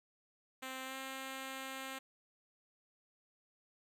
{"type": "tone with pitch glide", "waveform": "5% pulse", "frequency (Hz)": [261.6, 266], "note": ["C4", "C4"], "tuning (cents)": [0, 29], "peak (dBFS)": -31, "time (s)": [0.62, 1.99], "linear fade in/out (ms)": 10, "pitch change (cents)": 29, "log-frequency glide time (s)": [0.84, 0.96], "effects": []}